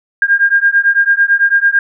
sine beating tone pair, 1607 / 1616 Hz, G6 / G#6, +43 / -48 cents, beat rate 9 Hz, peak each -11 dBFS, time 0.22-1.79 s, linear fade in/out 2 ms, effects none

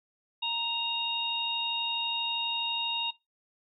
harmonic tone, 932.3 Hz, A#5, in tune, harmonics 1 / 3 / 4, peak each -36 / -32 / -31 dBFS, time 0.42-3.11 s, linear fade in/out 10 ms, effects noise-tail reverb RT60 0.2 s tail -20 dB re dry

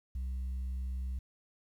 sine tone, 64 Hz, C2, 38 cents flat, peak -31 dBFS, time 0.15-1.19 s, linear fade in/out 5 ms, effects tanh soft clip ceiling -33 dBFS + 11-bit

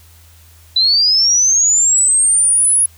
sine linear sweep, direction up, 3951 to 10548 Hz, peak -9 dBFS, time 0.76-2.86 s, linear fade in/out 5 ms, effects added 82 Hz sine -43 dBFS peak until 2.97 s + white hiss -48 dBFS RMS until 2.97 s

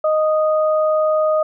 sine tone pair together, 621 / 1241 Hz, D#5 / D#6, -3 / -5 cents, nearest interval octave, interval 1198 cents, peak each -14 / -22 dBFS, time 0.04-1.43 s, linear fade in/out 5 ms, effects none

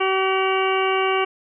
harmonic tone with a mistuned harmonic, 381.4 Hz, G4, 47 cents flat, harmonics 1 / 2 / 3 / 4 / 5 / 6 / 7 / 8, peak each -21 / -25 / -24 / -31 / -35 / -27 / -28 / -36 dBFS, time 0-1.25 s, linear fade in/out 10 ms, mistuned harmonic 7, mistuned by +77 cents, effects none

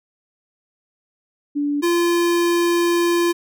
sine / square tone pair in turn, 289.5 / 344.3 Hz, D4 / F4, -25 / -25 cents, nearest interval minor third, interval 300 cents, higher second, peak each -18 / -16 dBFS, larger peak second, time 1.55-1.82 / 1.82-3.33 s, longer second, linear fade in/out 20 ms, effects none

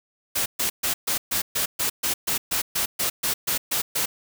white noise bursts, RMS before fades -24 dBFS, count 16, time 0.35-4.06 s, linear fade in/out 10 ms, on 110 ms, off 130 ms, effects none

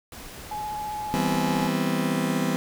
pink noise, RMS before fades -41 dBFS, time 0.12-1.67 s, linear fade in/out 2 ms
sine tone with vibrato, 845 Hz, G#5, 30 cents sharp, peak -29 dBFS, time 0.51-1.68 s, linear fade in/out 5 ms, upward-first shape triangle, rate 15 Hz, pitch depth 20 cents each way
35% pulse chord, C major seventh, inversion first, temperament just, 163.52 / 196.22 / 245.3 / 261.6 Hz, E3 / G3 / B3 / C4, -14 / +2 / -12 / 0 cents, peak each -27 dBFS, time 1.14-2.56 s, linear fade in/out 0 ms
effects none

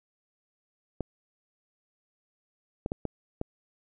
clicks, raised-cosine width 2 ms, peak -17 dBFS, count 5, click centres 1.007 / 2.861 / 2.919 / 3.053 / 3.414 s, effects none

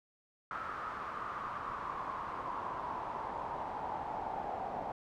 brown noise with band-pass filter sweep, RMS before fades -40 dBFS, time 0.51-4.92 s, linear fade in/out 2 ms, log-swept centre 1300 to 770 Hz, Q 5.7, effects none

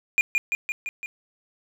triangle tone with echo, 2419 Hz, D#7, 49 cents flat, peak -14 dBFS, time 0.18-0.21 s, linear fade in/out 0 ms, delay 170 ms, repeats 5, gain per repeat -3 dB, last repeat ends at 1.06 s, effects none

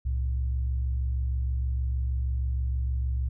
sine tone pair together, 66 / 112.39 Hz, C2 / A2, +16 / +37 cents, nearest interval major sixth, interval 921 cents, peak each -25 / -35 dBFS, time 0.05-3.29 s, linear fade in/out 10 ms, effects none

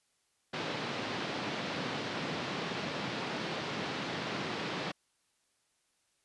pink band-pass noise, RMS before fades -37 dBFS, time 0.53-4.92 s, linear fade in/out 10 ms, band 140 to 4500 Hz, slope 24 dB/octave, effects white hiss -75 dBFS RMS until 6.24 s + resampled to 24000 Hz

